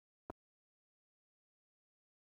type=clicks; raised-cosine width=1 ms; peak=-30 dBFS; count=2; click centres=0.299 / 0.302 s; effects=high-pass 60 Hz 12 dB/octave + 11-bit